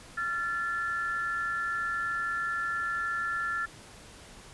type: tone pair together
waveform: sine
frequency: 1372.7 / 1744 Hz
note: F6 / A6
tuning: -30 / -16 cents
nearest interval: major third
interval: 414 cents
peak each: -31 / -32 dBFS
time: 0.17-3.66 s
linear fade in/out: 10 ms
effects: pink hiss -50 dBFS RMS until 4.53 s + resampled to 24000 Hz